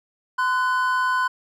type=tone pair together; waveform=triangle; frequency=1024 / 1487.1 Hz; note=C6 / F#6; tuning=-38 / +8 cents; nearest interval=tritone; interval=646 cents; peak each=-19 / -21 dBFS; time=0.38-1.28 s; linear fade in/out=10 ms; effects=none